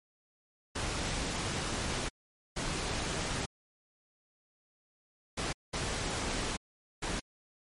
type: noise bursts at uneven times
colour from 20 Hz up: pink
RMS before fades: -34 dBFS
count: 5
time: 0.75-2.09 / 2.56-3.46 / 5.37-5.53 / 5.73-6.57 / 7.02-7.2 s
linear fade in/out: 10 ms
effects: low-pass 9000 Hz 12 dB/octave + MP3 48 kbps